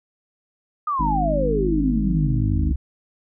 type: exponential sweep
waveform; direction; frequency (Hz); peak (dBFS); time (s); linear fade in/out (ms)
sine; down; 1249 to 65; -20; 0.87-2.76; 5
type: harmonic tone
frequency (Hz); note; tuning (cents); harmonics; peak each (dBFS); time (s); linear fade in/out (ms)
51.7; G#1; -7; 1 / 3 / 4 / 5 / 6; -23 / -27 / -30 / -28 / -30; 0.99-2.73; 10
effects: none